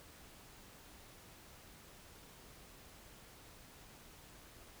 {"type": "silence", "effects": ["pink hiss -58 dBFS RMS until 4.8 s"]}